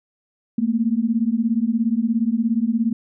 sine beating tone pair, 220 / 237 Hz, A3 / A#3, 0 / +29 cents, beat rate 17 Hz, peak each -20 dBFS, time 0.58-2.93 s, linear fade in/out 5 ms, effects none

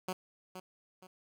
10% pulse tone with echo, 185 Hz, F#3, in tune, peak -26 dBFS, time 0.08-0.13 s, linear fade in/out 5 ms, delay 470 ms, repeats 2, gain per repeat -9 dB, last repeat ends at 1.07 s, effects none

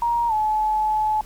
sine tone with pitch glide, 942 to 858.8 Hz, A#5 to A5, +18 to -42 cents, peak -18 dBFS, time 0.02-1.21 s, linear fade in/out 2 ms, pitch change -160 cents, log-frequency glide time 0.28-0.33 s, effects added 40 Hz sine -40 dBFS peak until 1.25 s + pink hiss -48 dBFS RMS until 1.25 s

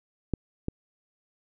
clicks, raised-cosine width 3 ms, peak -13 / -16 dBFS, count 2, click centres 0.337 / 0.684 s, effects none

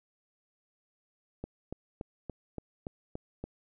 click train, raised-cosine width 2 ms, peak -24 dBFS, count 8, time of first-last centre 1.44-3.44 s, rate 3.5 Hz, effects none

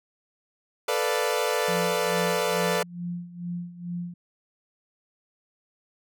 sawtooth chord, B half-diminished seventh, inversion third, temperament equal, 440 / 493.9 / 587.3 / 698.5 Hz, A4 / B4 / D5 / F5, 0 / 0 / 0 / 0 cents, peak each -24 / -24 / -25 / -29 dBFS, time 0.88-2.83 s, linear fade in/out 5 ms
sine tone with tremolo, 174.61 Hz, F3, in tune, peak -28 dBFS, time 1.68-4.14 s, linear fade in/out 5 ms, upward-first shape sine, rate 2.3 Hz, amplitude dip 80%
effects none

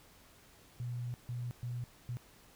sine tone bursts at uneven times, 121.7 Hz, B2, 25 cents flat, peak -36 dBFS, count 4, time 0.8-1.14 / 1.29-1.51 / 1.63-1.84 / 2.09-2.17 s, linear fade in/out 0 ms, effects pink hiss -61 dBFS RMS until 2.55 s

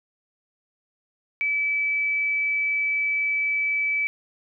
sine tone, 2302 Hz, D7, 35 cents flat, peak -21 dBFS, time 1.41-4.07 s, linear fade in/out 0 ms, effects none

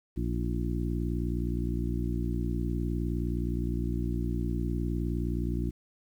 harmonic tone with a mistuned harmonic, 59.5 Hz, A#1, 36 cents sharp, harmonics 1 / 2 / 3 / 4 / 5 / 6, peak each -31 / -34 / -36 / -37 / -38 / -39 dBFS, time 0.16-5.71 s, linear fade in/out 20 ms, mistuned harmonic 6, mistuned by -52 cents, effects 10-bit

